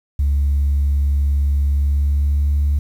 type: tone with pitch glide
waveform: sine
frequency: 70.7 to 72.1 Hz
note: C#2 to D2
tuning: +35 to -31 cents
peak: -12 dBFS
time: 0.19-2.79 s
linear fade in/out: 5 ms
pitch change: +34 cents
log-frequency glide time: 1.69-2.53 s
effects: tanh soft clip ceiling -11 dBFS + 8-bit